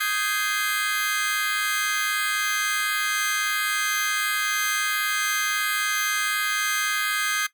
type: chord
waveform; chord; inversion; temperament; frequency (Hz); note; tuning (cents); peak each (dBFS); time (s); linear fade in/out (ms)
sawtooth; Ab major seventh; second; just; 1245.9 / 1557.4 / 1661.2 / 2077; Eb6 / G6 / Ab6 / C7; +2 / -12 / 0 / -13; -25; 0-7.47; 10
effects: noise-tail reverb RT60 0.1 s tail -17 dB re dry